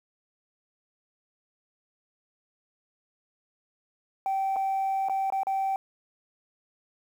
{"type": "tone with dropouts", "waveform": "sine", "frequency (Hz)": 775, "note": "G5", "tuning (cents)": -20, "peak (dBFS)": -23, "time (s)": [4.26, 5.76], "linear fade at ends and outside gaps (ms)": 1, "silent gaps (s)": [[4.561, 4.565], [5.086, 5.096], [5.302, 5.323], [5.433, 5.469]], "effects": ["tanh soft clip ceiling -22 dBFS", "9-bit"]}